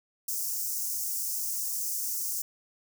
white high-pass noise, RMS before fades -32 dBFS, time 0.28-2.42 s, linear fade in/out 5 ms, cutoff 5400 Hz, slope 48 dB/octave, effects none

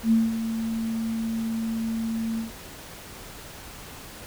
sine tone with ADSR envelope, 225 Hz, A3, 39 cents sharp, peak -15 dBFS, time 0.03-2.51 s, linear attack 84 ms, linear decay 200 ms, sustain -10 dB, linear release 120 ms, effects pink hiss -42 dBFS RMS until 4.26 s

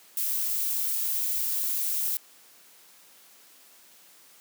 violet noise, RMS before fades -28 dBFS, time 0.17-2.17 s, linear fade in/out 2 ms, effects white hiss -55 dBFS RMS until 4.4 s + high-pass 200 Hz 12 dB/octave

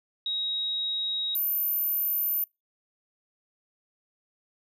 sine tone pair in turn, 3799 / 13538 Hz, A#7 / G#9, +32 / +32 cents, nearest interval octave + minor seventh, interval 2200 cents, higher second, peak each -27 / -24 dBFS, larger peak second, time 0.26-1.35 / 1.35-2.44 s, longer neither, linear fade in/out 2 ms, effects noise-tail reverb RT60 0.2 s tail -25 dB re dry

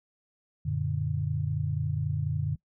sine chord, Gb augmented, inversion none, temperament equal, 92.5 / 116.54 / 146.83 Hz, Gb2 / Bb2 / D3, 0 / 0 / 0 cents, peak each -32 / -33 / -29 dBFS, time 0.65-2.56 s, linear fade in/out 10 ms, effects noise-tail reverb RT60 0.1 s tail -22 dB re dry

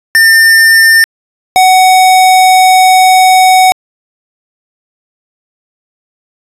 square tone pair in turn, 1802 / 746.8 Hz, A6 / F#5, +41 / +16 cents, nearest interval octave + minor third, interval 1525 cents, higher first, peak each -3 dBFS, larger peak neither, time 0.15-1.04 / 1.56-3.72 s, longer second, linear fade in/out 0 ms, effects resampled to 32000 Hz

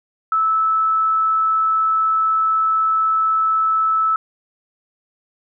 sine tone, 1308 Hz, E6, 14 cents flat, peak -14 dBFS, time 0.32-4.16 s, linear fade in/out 2 ms, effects none

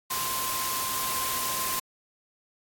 sine tone in noise, 1046.5 Hz, C6, in tune, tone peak -32 dBFS, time 0.1-1.8 s, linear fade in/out 10 ms, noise white, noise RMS -30 dBFS, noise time 0.1-1.8 s, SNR -5 dB, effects AAC 64 kbps

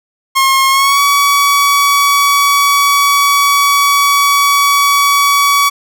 sawtooth tone with pitch glide, 1075 to 1133.7 Hz, C6 to C#6, +47 to +39 cents, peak -4 dBFS, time 0.35-5.7 s, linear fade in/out 20 ms, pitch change +92 cents, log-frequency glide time 0.69-1.01 s, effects none

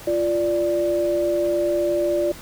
sine tone pair together, 346.6 / 587.3 Hz, F4 / D5, -13 / 0 cents, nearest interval major sixth, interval 913 cents, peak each -22 / -20 dBFS, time 0.07-2.32 s, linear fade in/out 5 ms, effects pink hiss -40 dBFS RMS until 2.41 s

